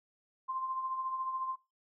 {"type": "tone with tremolo", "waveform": "sine", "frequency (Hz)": 1046.5, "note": "C6", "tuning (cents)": 0, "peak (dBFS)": -31, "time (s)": [0.48, 1.56], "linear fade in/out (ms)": 20, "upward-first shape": "triangle", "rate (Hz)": 14, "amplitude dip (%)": 55, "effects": ["noise-tail reverb RT60 0.3 s tail -23 dB re dry"]}